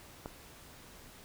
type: click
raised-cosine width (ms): 1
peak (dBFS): -26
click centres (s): 0.259
effects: pink hiss -54 dBFS RMS until 1.24 s